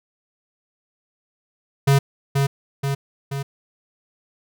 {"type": "tone with echo", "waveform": "square", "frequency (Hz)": 138.59, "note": "C#3", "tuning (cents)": 0, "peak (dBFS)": -13, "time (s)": [1.87, 1.99], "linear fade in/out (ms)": 10, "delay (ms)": 480, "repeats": 3, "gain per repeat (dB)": -4, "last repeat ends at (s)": 3.43, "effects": []}